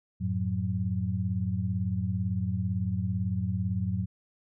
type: tone cluster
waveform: sine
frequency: 91.7 / 109.6 / 184.6 Hz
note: F#2 / A2 / F#3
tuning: -15 / -6 / -4 cents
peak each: -31 dBFS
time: 0.2-4.06 s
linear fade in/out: 20 ms
effects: none